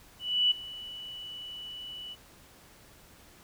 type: tone with ADSR envelope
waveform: sine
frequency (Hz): 2960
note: F#7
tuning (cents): 0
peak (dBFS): -20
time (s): 0.19-2.16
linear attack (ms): 320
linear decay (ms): 12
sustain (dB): -19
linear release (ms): 37
effects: pink hiss -56 dBFS RMS until 3.43 s